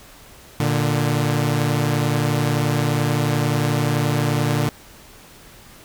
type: tone pair together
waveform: sawtooth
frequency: 116.54 / 148.01 Hz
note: A#2 / D3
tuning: 0 / +14 cents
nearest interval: major third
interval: 414 cents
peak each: -17 / -16 dBFS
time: 0.6-4.69 s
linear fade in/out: 0 ms
effects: pink hiss -45 dBFS RMS until 5.84 s